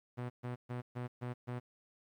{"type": "tone bursts", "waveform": "sawtooth", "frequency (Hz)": 123.1, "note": "B2", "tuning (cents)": -5, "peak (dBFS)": -34, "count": 6, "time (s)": [0.17, 1.6], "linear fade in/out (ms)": 20, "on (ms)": 130, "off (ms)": 130, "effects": ["low-pass 2000 Hz 12 dB/octave", "12-bit"]}